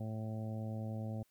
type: harmonic tone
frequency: 109.9 Hz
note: A2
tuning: 2 cents flat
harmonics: 1 / 2 / 3 / 4 / 5 / 6 / 7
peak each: -39 / -43 / -53 / -57 / -50 / -54 / -55 dBFS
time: 0-1.23 s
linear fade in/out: 5 ms
effects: white hiss -75 dBFS RMS until 1.3 s